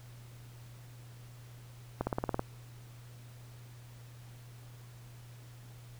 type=accelerating click train; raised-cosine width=1 ms; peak=-17 dBFS; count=8; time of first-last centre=2.01-2.394 s; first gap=60 ms; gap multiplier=0.97; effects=added 120 Hz sine -49 dBFS peak until 5.99 s + pink hiss -59 dBFS RMS until 5.99 s